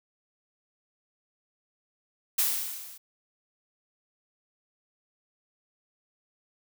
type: noise with level ramp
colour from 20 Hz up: blue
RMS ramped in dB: -23 to -48 dBFS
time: 2.38-2.98 s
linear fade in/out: 10 ms
effects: none